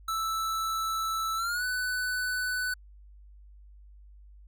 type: tone with pitch glide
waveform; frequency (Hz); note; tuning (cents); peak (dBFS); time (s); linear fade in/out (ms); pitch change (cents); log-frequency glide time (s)
square; 1318 to 1496.6; E6 to F#6; -1 to +19; -29; 0.08-2.74; 5; +220; 1.36-1.64
effects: added 50 Hz sine -49 dBFS peak until 4.47 s